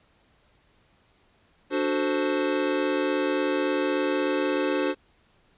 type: chord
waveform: square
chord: D dominant seventh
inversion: none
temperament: equal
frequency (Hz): 293.7 / 370 / 440 / 523.3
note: D4 / F#4 / A4 / C5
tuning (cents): 0 / 0 / 0 / 0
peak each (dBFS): -28 / -29 / -33 / -29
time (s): 1.7-4.95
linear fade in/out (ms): 50
effects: pink hiss -63 dBFS RMS until 5.57 s + resampled to 8000 Hz